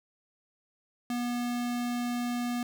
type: tone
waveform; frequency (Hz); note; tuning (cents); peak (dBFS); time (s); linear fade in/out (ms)
square; 242.2; B3; -34; -30; 1.1-2.63; 2
effects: none